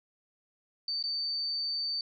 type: tone with dropouts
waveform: sine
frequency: 4576 Hz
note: D8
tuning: 46 cents flat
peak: -30 dBFS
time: 0.88-2.01 s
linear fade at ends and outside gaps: 2 ms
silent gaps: 1.027-1.038 s
effects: none